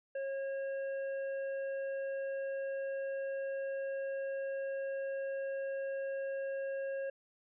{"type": "tone with hard clipping", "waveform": "sine", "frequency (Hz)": 544, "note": "C#5", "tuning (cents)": -33, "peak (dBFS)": -37, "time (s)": [0.15, 7.1], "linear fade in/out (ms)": 5, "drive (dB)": 7, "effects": ["resampled to 8000 Hz"]}